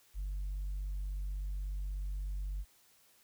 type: tone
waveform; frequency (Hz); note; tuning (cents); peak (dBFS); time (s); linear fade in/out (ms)
sine; 48.2; G1; -28; -33; 0.14-2.65; 50
effects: tanh soft clip ceiling -33 dBFS + white hiss -66 dBFS RMS until 3.23 s